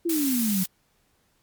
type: exponential sweep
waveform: sine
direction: down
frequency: 349.2 to 180 Hz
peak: -22 dBFS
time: 0.05-0.64 s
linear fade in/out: 10 ms
type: noise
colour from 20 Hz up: blue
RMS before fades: -29 dBFS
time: 0.09-0.66 s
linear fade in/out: 5 ms
effects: pink hiss -67 dBFS RMS until 1.42 s + MP3 96 kbps